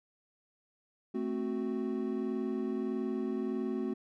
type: chord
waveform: triangle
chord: F# diminished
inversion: first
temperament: equal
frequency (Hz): 220 / 261.6 / 370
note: A3 / C4 / F#4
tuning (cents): 0 / 0 / 0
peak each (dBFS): -34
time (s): 1.14-3.94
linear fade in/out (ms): 10
effects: none